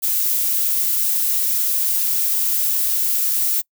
violet noise, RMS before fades -19 dBFS, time 0.02-3.62 s, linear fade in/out 20 ms, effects noise-tail reverb RT60 0.1 s tail -26 dB re dry

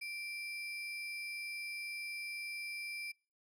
sine tone with sample-and-hold, 2349 Hz, D7, in tune, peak -40 dBFS, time 0.01-3.12 s, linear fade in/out 10 ms, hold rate 7350 Hz, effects noise-tail reverb RT60 0.4 s tail -26 dB re dry + low-pass 12000 Hz 12 dB/octave

